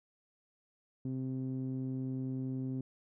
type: tone with low-pass filter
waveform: sawtooth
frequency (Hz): 130.81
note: C3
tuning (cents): 0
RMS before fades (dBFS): -37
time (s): 1.05-2.81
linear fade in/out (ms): 2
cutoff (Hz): 280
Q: 2.6
effects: none